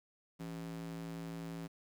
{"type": "tone with high-pass filter", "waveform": "square", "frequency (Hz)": 55.9, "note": "A1", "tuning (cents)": 28, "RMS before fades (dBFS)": -44, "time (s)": [0.39, 1.68], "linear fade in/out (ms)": 20, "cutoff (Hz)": 200, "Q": 3.7, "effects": ["11-bit"]}